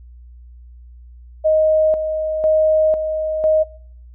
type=tone with tremolo; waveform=sine; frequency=625 Hz; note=D#5; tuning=8 cents sharp; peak=-11 dBFS; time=1.44-3.64 s; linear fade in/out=20 ms; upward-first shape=square; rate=1 Hz; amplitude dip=55%; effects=noise-tail reverb RT60 0.6 s tail -23 dB re dry + added 60 Hz sine -38 dBFS peak until 4.14 s